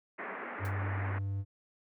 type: band-pass noise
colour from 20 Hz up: white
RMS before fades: -41 dBFS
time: 0.18-1.19 s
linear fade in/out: 10 ms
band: 190 to 2100 Hz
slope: 48 dB/octave
type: tone with pitch glide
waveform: triangle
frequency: 98 to 98.62 Hz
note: G2 to G2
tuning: 0 to +11 cents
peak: -30 dBFS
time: 0.59-1.45 s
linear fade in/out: 50 ms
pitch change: +11 cents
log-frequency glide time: 0.91-1.26 s
type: noise with exponential decay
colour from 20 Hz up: white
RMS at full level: -48 dBFS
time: 0.65-0.75 s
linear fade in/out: 0 ms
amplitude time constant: 20 ms
effects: none